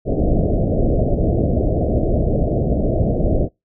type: low-pass noise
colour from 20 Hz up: pink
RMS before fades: -17 dBFS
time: 0.05-3.49 s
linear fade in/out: 50 ms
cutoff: 690 Hz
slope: 96 dB/octave
effects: noise-tail reverb RT60 0.2 s tail -25 dB re dry